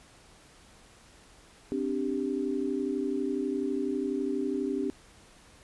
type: chord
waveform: sine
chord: C suspended second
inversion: none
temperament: equal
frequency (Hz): 261.6 / 293.7 / 392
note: C4 / D4 / G4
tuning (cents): 0 / 0 / 0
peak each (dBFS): -32 / -32 / -32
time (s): 1.72-4.9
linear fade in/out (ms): 0
effects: pink hiss -56 dBFS RMS until 5.63 s + resampled to 24000 Hz